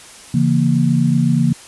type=chord; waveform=sine; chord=A# diminished; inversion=first; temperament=just; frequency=139.85 / 167.82 / 233.1 Hz; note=C#3 / E3 / A#3; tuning=+16 / +31 / 0 cents; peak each=-16 dBFS; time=0.34-1.53 s; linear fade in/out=5 ms; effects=white hiss -39 dBFS RMS until 1.67 s + resampled to 24000 Hz